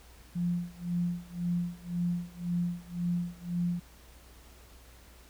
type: tone with tremolo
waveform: sine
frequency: 174.61 Hz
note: F3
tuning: in tune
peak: -26 dBFS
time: 0.35-3.8 s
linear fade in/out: 10 ms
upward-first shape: sine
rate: 1.9 Hz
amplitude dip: 95%
effects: added 60 Hz sine -54 dBFS peak until 5.29 s + pink hiss -57 dBFS RMS until 5.29 s